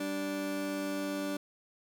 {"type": "tone pair together", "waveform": "30% pulse", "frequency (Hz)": [194.9, 292.3], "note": ["G3", "D4"], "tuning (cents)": [-10, -8], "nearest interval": "perfect fifth", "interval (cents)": 702, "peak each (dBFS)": [-38, -31], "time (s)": [0, 1.37], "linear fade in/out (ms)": 5, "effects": []}